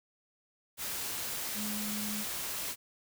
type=tone in noise; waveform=sine; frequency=210 Hz; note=G#3; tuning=19 cents sharp; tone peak=-37 dBFS; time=1.54-2.25 s; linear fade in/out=50 ms; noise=white; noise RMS=-37 dBFS; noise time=0.77-2.76 s; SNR=-3 dB; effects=none